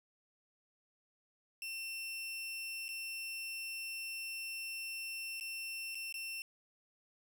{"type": "tone with dropouts", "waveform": "sawtooth", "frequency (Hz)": 2700, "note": "E7", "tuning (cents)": 41, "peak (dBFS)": -37, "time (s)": [1.62, 6.42], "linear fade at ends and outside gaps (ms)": 1, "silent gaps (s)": [[2.882, 2.889], [5.399, 5.409], [5.947, 5.953], [6.125, 6.141]], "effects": []}